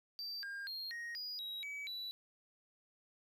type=tone with pitch steps; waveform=triangle; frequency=4664 / 1608 / 4232 / 1874 / 4901 / 3840 / 2281 / 3949 Hz; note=D8 / G6 / C8 / A#6 / D#8 / B7 / C#7 / B7; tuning=-13 / +44 / +19 / +9 / -27 / -49 / +49 / -1 cents; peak=-40 dBFS; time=0.19-2.11 s; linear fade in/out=0 ms; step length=240 ms; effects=none